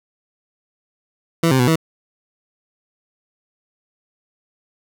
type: tone with pitch steps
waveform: 20% pulse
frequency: 166.1 / 131.3 / 123.7 / 161.9 Hz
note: E3 / C3 / B2 / E3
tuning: +13 / +6 / +3 / -31 cents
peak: -8 dBFS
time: 1.43-1.758 s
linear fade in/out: 5 ms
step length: 82 ms
effects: none